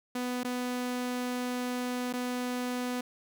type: tone with dropouts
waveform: sawtooth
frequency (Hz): 248.2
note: B3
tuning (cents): +9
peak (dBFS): -27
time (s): 0.15-3.01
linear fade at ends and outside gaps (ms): 5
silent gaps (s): 0.434-0.446 / 2.128-2.135
effects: none